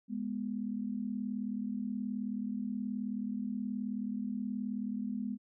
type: tone pair together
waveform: sine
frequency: 207.7 / 246.5 Hz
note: G#3 / B3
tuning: 0 / -3 cents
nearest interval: minor third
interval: 297 cents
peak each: -36 / -37 dBFS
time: 0.08-5.38 s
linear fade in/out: 50 ms
effects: none